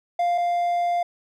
triangle tone pair in turn, 698.5 / 698.5 Hz, F5 / F5, 0 / 0 cents, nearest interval unison, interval 0 cents, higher neither, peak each -17 / -18 dBFS, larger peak first, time 0.19-0.38 / 0.38-1.03 s, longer second, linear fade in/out 5 ms, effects none

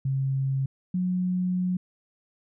sine tone pair in turn, 134.8 / 181.95 Hz, C#3 / F#3, -48 / -29 cents, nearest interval perfect fourth, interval 519 cents, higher second, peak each -23 dBFS, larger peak neither, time 0.05-0.66 / 0.94-1.77 s, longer second, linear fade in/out 5 ms, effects none

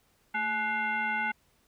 sine tone with frequency modulation, 1480 Hz, F#6, in tune, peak -27 dBFS, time 0.34-1.32 s, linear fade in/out 10 ms, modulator 628 Hz, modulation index 1.4, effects pink hiss -68 dBFS RMS until 1.67 s

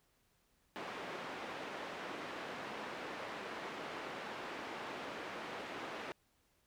pink band-pass noise, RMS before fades -45 dBFS, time 0.76-6.12 s, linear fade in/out 0 ms, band 330 to 2500 Hz, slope 12 dB/octave, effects pink hiss -75 dBFS RMS until 6.66 s

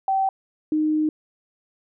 sine tone pair in turn, 772 / 308 Hz, G5 / D#4, -27 / -17 cents, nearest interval octave + major third, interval 1590 cents, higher first, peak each -18 dBFS, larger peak neither, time 0.08-0.29 / 0.72-1.09 s, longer second, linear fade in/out 2 ms, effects none

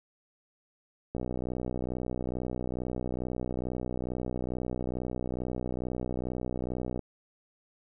click train, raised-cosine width 2 ms, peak -20 dBFS, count 365, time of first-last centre 1.15-6.993 s, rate 62.3 Hz, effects none

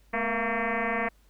sine tone with frequency modulation, 673 Hz, E5, 36 cents sharp, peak -25 dBFS, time 0.13-1.09 s, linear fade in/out 10 ms, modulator 229 Hz, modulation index 6.8, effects added 50 Hz sine -57 dBFS peak until 1.29 s + pink hiss -66 dBFS RMS until 1.29 s

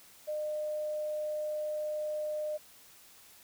sine tone, 607 Hz, D#5, 43 cents flat, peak -32 dBFS, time 0.27-2.58 s, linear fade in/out 20 ms, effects white hiss -57 dBFS RMS until 3.43 s

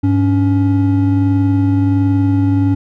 triangle tone pair together, 100.8 / 281 Hz, G2 / C#4, +49 / +24 cents, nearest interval octave + tritone, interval 1775 cents, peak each -11 dBFS, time 0.03-2.75 s, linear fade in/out 10 ms, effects none

